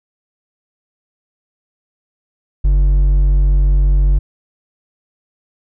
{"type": "tone with hard clipping", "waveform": "triangle", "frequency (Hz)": 47.3, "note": "F#1", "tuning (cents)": 39, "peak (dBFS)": -10, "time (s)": [2.64, 4.19], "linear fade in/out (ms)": 10, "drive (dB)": 8, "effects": []}